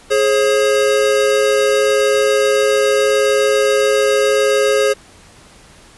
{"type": "tone pair together", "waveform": "square", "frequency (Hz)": [419.2, 540], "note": ["G#4", "C#5"], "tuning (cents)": [16, -45], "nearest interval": "major third", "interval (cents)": 439, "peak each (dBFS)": -15, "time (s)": [0.1, 4.94], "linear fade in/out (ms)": 20, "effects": ["pink hiss -44 dBFS RMS until 5.97 s", "resampled to 24000 Hz"]}